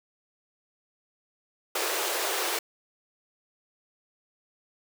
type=high-pass noise; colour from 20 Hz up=pink; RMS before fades=-29 dBFS; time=1.75-2.59 s; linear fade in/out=5 ms; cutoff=340 Hz; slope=96 dB/octave; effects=none